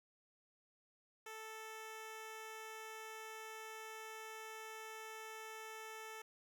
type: tone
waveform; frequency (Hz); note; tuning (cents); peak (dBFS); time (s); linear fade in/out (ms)
10% pulse; 440; A4; 0; -40; 1.26-6.22; 5
effects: none